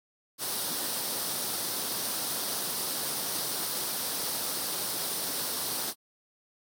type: noise with comb filter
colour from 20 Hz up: white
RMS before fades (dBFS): -32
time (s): 0.38-5.94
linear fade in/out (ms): 50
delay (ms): 0.21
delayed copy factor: +0.5
effects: high-pass 150 Hz 12 dB/octave + AAC 64 kbps